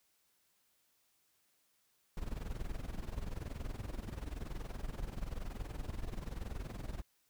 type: noise with amplitude modulation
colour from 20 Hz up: brown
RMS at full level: -38 dBFS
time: 2.17-7.02 s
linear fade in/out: 2 ms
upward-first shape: sine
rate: 21 Hz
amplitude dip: 80%
effects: white hiss -75 dBFS RMS until 7.29 s